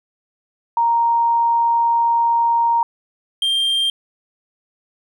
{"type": "tone pair in turn", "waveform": ["sine", "triangle"], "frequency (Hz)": [932.3, 3182], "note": ["A#5", "G7"], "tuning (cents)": [0, 25], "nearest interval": "octave + major sixth", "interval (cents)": 2125, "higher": "second", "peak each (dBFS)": [-13, -14], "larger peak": "first", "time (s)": [[0.77, 2.83], [3.42, 3.9]], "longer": "first", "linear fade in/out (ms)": 2, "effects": []}